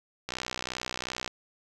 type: click train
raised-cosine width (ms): 0.2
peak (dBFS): -15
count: 63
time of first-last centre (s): 0.29-1.277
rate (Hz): 62.8
effects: none